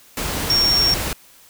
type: tone in noise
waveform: sine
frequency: 5530 Hz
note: F8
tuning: 18 cents flat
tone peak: -14 dBFS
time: 0.5-0.94 s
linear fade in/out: 2 ms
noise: pink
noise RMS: -24 dBFS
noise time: 0.17-1.13 s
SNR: +7 dB
effects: white hiss -49 dBFS RMS until 1.49 s